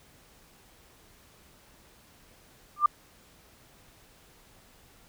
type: tone with exponential growth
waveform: sine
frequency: 1192 Hz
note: D6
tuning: 25 cents sharp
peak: -13 dBFS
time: 2.76-2.86 s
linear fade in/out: 5 ms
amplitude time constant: 20 ms
effects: pink hiss -58 dBFS RMS until 5.08 s